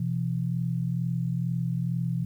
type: tone pair together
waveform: sine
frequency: 126.8 / 169 Hz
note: B2 / E3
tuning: +46 / +43 cents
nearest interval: perfect fourth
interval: 497 cents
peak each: -28 dBFS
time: 0-2.25 s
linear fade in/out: 5 ms
effects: 10-bit